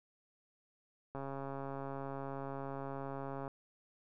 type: click train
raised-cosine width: 1 ms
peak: -29 dBFS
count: 320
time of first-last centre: 1.15-3.478 s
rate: 137 Hz
effects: none